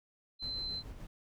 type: tone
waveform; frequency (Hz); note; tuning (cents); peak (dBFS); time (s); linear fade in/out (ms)
sine; 4080; C8; -44; -36; 0.39-0.83; 50
type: noise with tremolo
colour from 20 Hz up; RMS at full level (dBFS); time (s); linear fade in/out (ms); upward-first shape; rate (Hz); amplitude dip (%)
brown; -45; 0.42-1.07; 5; sine; 7; 40
effects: none